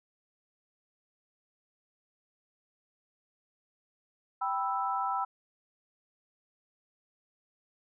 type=chord; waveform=sine; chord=E minor; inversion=first; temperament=equal; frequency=784 / 987.8 / 1318.5 Hz; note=G5 / B5 / E6; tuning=0 / 0 / 0 cents; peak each=-33 dBFS; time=4.41-5.25 s; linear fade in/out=10 ms; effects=none